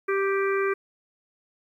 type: harmonic tone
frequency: 392 Hz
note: G4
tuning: in tune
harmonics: 1 / 3 / 4 / 5 / 6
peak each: -23 / -30 / -32 / -35 / -35 dBFS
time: 0.08-0.74 s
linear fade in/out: 10 ms
effects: 10-bit